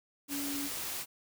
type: tone in noise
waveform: sine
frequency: 283.5 Hz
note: C#4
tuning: 39 cents sharp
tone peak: -36 dBFS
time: 0.28-0.7 s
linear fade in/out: 50 ms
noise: white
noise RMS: -38 dBFS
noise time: 0.28-1.06 s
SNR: -1 dB
effects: none